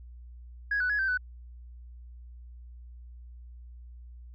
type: tone with pitch steps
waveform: sine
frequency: 1659 / 1488 / 1677 / 1556 / 1495 Hz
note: G#6 / F#6 / G#6 / G6 / F#6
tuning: -2 / +9 / +16 / -13 / +17 cents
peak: -24 dBFS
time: 0.71-1.175 s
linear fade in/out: 5 ms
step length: 93 ms
effects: tanh soft clip ceiling -21 dBFS + added 60 Hz sine -44 dBFS peak until 4.34 s